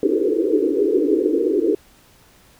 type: band-pass noise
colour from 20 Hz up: pink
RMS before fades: -18 dBFS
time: 0.03-1.75 s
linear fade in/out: 2 ms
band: 290 to 480 Hz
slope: 96 dB/octave
effects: pink hiss -52 dBFS RMS until 2.59 s